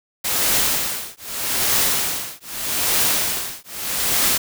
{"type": "noise with tremolo", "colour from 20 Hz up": "white", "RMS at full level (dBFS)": -17, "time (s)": [0.24, 4.38], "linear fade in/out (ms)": 10, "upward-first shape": "triangle", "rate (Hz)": 0.81, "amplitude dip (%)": 100, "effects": []}